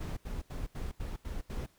brown noise bursts, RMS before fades -37 dBFS, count 7, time 0-1.664 s, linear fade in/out 10 ms, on 170 ms, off 79 ms, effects pink hiss -67 dBFS RMS until 1.78 s

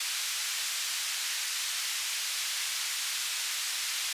white band-pass noise, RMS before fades -33 dBFS, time 0-4.13 s, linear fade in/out 5 ms, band 1800 to 6700 Hz, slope 12 dB/octave, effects resampled to 32000 Hz

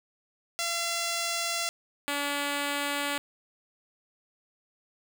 5% pulse tone pair in turn, 681 / 286.3 Hz, F5 / D4, -44 / -44 cents, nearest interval octave + minor third, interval 1500 cents, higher first, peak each -17 dBFS, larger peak neither, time 0.59-1.69 / 2.08-3.18 s, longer neither, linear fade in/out 0 ms, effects none

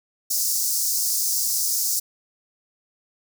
pink high-pass noise, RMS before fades -23 dBFS, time 0.3-2 s, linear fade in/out 10 ms, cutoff 5000 Hz, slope 48 dB/octave, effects none

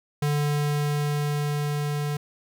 square tone with level ramp, 146.83 Hz, D3, in tune, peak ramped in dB -22 to -26 dBFS, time 0.22-2.17 s, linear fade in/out 5 ms, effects none

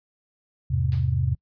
sine chord, E augmented, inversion none, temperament just, 82.41 / 103.01 / 128.76 Hz, E2 / G#2 / B#2, 0 / -14 / -27 cents, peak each -25 / -27 / -23 dBFS, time 0.7-1.35 s, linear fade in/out 10 ms
white noise with exponential decay, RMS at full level -39 dBFS, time 0.92-1.2 s, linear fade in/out 0 ms, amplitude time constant 60 ms
effects noise-tail reverb RT60 0.1 s tail -25 dB re dry + resampled to 11025 Hz

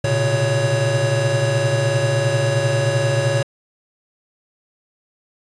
square tone cluster, 114.9 / 124.8 / 137.8 / 558 Hz, A#2 / B2 / C#3 / C#5, -25 / +19 / -10 / +11 cents, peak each -22 / -25 / -23 / -21 dBFS, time 0.04-3.43 s, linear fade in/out 5 ms, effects resampled to 22050 Hz

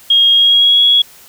sine tone with pitch glide, 3260 to 3342 Hz, G#7 to G#7, -33 to +10 cents, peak -6 dBFS, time 0.1-1.02 s, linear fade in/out 5 ms, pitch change +43 cents, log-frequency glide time 0.33-0.83 s, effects white hiss -41 dBFS RMS until 1.28 s

